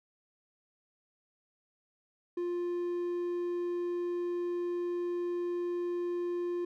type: tone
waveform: triangle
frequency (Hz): 350.6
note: F4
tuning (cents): +7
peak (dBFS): -29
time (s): 2.37-6.65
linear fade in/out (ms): 5
effects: none